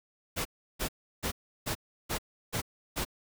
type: noise bursts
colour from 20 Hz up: pink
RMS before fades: -32 dBFS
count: 7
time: 0.36-3.051 s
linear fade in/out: 20 ms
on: 93 ms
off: 340 ms
effects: none